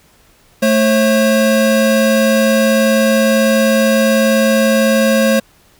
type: tone pair together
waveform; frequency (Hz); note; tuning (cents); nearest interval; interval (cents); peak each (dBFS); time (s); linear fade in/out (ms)
square; 220 / 538.6; A3 / C#5; 0 / -50; octave + major third; 1550; -13; 0.62-5.4; 10
effects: pink hiss -50 dBFS RMS until 5.79 s